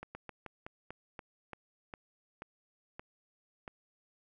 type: slowing click train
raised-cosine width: 0.5 ms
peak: -28 dBFS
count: 12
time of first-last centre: 0.03-3.678 s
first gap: 120 ms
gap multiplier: 1.19
effects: none